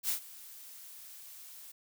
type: noise with ADSR envelope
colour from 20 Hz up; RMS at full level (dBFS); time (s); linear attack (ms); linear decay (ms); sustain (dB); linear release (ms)
blue; -30; 0.03-1.72; 65; 100; -20; 8
effects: none